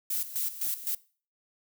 violet noise with tremolo, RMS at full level -30 dBFS, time 0.1-0.95 s, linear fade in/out 5 ms, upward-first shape square, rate 3.9 Hz, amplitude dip 75%, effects noise-tail reverb RT60 0.4 s tail -21 dB re dry

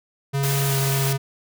square tone with pitch glide, 138.59 to 136.45 Hz, C#3 to C#3, 0 to -27 cents, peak -21 dBFS, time 0.33-1.18 s, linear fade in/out 20 ms, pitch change -27 cents, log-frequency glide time 0.67-0.75 s
white noise, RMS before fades -27 dBFS, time 0.43-1.13 s, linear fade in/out 5 ms
effects none

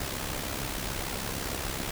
pink noise with amplitude modulation, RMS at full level -31 dBFS, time 0-1.91 s, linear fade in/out 5 ms, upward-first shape sine, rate 66.7 Hz, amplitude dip 60%, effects none

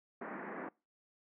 pink band-pass noise, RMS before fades -44 dBFS, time 0.21-0.69 s, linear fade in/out 5 ms, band 190 to 2000 Hz, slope 48 dB/octave, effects noise-tail reverb RT60 0.3 s tail -25 dB re dry

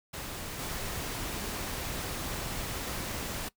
pink noise with level steps, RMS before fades -39 / -36 dBFS, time 0.13-3.49 s, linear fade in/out 10 ms, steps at 0.59 s, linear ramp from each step 10 ms, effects noise-tail reverb RT60 0.1 s tail -20 dB re dry

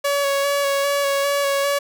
sawtooth tone with vibrato, 562 Hz, C#5, 24 cents sharp, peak -14 dBFS, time 0.04-1.79 s, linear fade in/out 10 ms, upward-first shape square, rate 2.5 Hz, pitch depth 15 cents each way, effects none

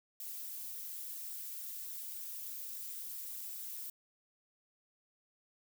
violet noise with flanger, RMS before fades -44 dBFS, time 0.2-3.9 s, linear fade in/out 2 ms, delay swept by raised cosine 0.53 to 4.93 ms, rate 3.5 Hz, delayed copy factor +0.6, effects none

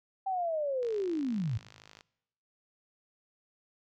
sine linear sweep, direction down, 784 to 96.4 Hz, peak -29 dBFS, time 0.26-1.58 s, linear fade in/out 10 ms
click train, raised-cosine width 0.2 ms, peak -33 dBFS, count 63, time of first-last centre 0.83-2.009 s, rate 52.6 Hz
effects noise-tail reverb RT60 0.9 s tail -23 dB re dry

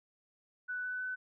sine tone with pitch steps, 1488 / 1497.5 / 1507 Hz, F#6 / F#6 / F#6, +9 / +20 / +31 cents, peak -35 dBFS, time 0.68-1.16 s, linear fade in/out 20 ms, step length 160 ms, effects none

